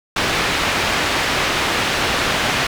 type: low-pass noise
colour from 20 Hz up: white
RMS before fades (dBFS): -19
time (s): 0.16-2.67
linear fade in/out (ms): 5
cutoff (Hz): 2900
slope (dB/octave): 12
effects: none